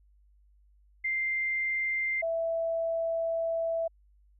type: tone pair in turn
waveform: sine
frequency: 2093 / 660.5 Hz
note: C7 / E5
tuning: 0 / +3 cents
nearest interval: octave + minor sixth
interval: 1997 cents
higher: first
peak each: -27 / -27 dBFS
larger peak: neither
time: 1.04-2.22 / 2.22-3.88 s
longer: second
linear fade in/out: 10 ms
effects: added 50 Hz sine -59 dBFS peak until 4.39 s